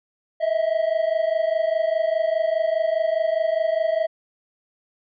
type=tone pair together; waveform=triangle; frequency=634.4 / 659.3 Hz; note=D#5 / E5; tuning=+33 / 0 cents; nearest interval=minor second; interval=67 cents; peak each=-20 dBFS; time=0.4-4.07 s; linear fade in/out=20 ms; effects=resampled to 11025 Hz